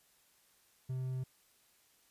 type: tone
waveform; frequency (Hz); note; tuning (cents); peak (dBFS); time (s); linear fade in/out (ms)
triangle; 129.3; C3; -20; -33; 0.89-1.24; 10
effects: white hiss -69 dBFS RMS until 2.1 s + resampled to 32000 Hz